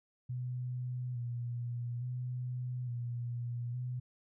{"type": "tone with vibrato", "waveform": "sine", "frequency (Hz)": 122.5, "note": "B2", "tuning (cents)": -14, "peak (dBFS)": -35, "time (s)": [0.29, 4], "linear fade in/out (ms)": 10, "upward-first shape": "square", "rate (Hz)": 0.58, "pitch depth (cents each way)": 34, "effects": []}